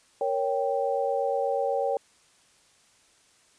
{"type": "chord", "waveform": "sine", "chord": "G diminished", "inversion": "first", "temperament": "equal", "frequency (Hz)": [466.2, 554.4, 784], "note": ["Bb4", "Db5", "G5"], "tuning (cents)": [0, 0, 0], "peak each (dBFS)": [-29, -27, -29], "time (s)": [0.21, 1.97], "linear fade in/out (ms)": 2, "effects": ["white hiss -61 dBFS RMS until 3.58 s", "resampled to 22050 Hz"]}